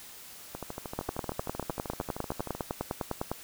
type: two click trains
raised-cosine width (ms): 1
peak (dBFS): -22 / -16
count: 27 / 24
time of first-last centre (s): 0.55-2.55 / 0.99-3.316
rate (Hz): 13 / 9.89
effects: white hiss -48 dBFS RMS until 3.43 s